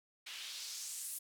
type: noise with band-pass filter sweep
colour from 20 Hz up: white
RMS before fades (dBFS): -45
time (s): 0.26-1.19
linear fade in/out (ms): 10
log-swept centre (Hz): 2600 to 11000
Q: 1.7
effects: none